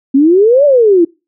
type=exponential two-way sweep; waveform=sine; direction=up then down; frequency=261.6 to 596 to 324 Hz; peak=-4 dBFS; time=0.14-1.05 s; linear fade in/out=10 ms; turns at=0.65 s; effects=noise-tail reverb RT60 0.3 s tail -26 dB re dry